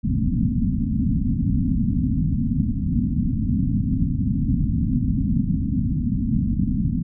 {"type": "low-pass noise", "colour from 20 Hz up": "white", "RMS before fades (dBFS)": -21, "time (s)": [0.03, 7.03], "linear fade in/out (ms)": 20, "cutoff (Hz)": 270, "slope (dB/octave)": 96, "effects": []}